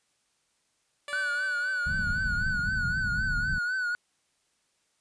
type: tone with exponential decay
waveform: 10% pulse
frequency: 579 Hz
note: D5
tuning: 25 cents flat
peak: -27 dBFS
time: 1.08-3.25 s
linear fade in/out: 2 ms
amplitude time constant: 470 ms
type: tone with vibrato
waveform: triangle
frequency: 1480 Hz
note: F#6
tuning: in tune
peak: -25 dBFS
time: 1.13-3.95 s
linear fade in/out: 0 ms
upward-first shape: triangle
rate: 3.9 Hz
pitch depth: 77 cents each way
type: low-pass noise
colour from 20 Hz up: pink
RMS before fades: -33 dBFS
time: 1.86-3.59 s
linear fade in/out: 10 ms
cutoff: 220 Hz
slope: 48 dB/octave
effects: white hiss -72 dBFS RMS until 5 s + resampled to 22050 Hz